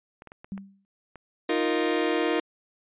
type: clicks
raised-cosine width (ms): 0.5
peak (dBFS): -29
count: 6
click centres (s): 0.221 / 0.273 / 0.319 / 0.445 / 0.578 / 1.157
type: tone with exponential decay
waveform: sine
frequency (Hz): 196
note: G3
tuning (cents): 0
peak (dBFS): -29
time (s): 0.52-0.85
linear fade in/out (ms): 0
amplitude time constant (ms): 70
type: chord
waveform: sawtooth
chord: Eb suspended second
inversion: none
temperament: just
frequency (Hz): 311.1 / 350 / 466.7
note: Eb4 / F4 / Bb4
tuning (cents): 0 / +4 / +2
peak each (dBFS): -23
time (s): 1.49-2.4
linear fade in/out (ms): 5
effects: resampled to 8000 Hz